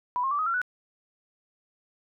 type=tone with pitch steps; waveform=sine; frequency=987.8 / 1071 / 1161.2 / 1259 / 1365.1 / 1480 Hz; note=B5 / C6 / D6 / D#6 / F6 / F#6; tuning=0 / +40 / -20 / +20 / -40 / 0 cents; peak=-24 dBFS; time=0.16-0.616 s; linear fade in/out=0 ms; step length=76 ms; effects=none